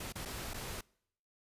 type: noise with dropouts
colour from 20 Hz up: pink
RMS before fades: -42 dBFS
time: 0-0.81 s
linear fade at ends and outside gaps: 5 ms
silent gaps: 0.124-0.154 / 0.252-0.256 / 0.536-0.542 s
effects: noise-tail reverb RT60 0.7 s tail -25 dB re dry + resampled to 32000 Hz